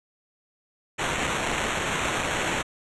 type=noise with sample-and-hold; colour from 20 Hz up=white; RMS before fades=-27 dBFS; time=0.98-2.63 s; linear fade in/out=20 ms; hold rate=4900 Hz; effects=resampled to 24000 Hz